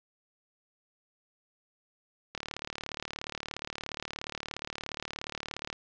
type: click train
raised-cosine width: 0.2 ms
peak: -18 dBFS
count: 126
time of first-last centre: 2.35-5.728 s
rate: 37 Hz
effects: low-pass 6000 Hz 12 dB/octave